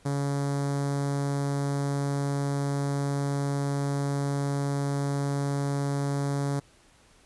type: tone with notch filter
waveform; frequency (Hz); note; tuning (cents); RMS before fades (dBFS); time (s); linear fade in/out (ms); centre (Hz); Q
sawtooth; 140.9; C#3; +29; -28; 0.05-6.6; 10; 2700; 0.64
effects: pink hiss -59 dBFS RMS until 7.25 s + resampled to 24000 Hz